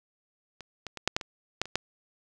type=clicks; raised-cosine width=0.2 ms; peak=-25 / -20 / -21 / -6 / -8 / -20 / -9 / -25 / -8 dBFS; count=9; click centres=0.607 / 0.867 / 0.973 / 1.076 / 1.165 / 1.212 / 1.616 / 1.656 / 1.756 s; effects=none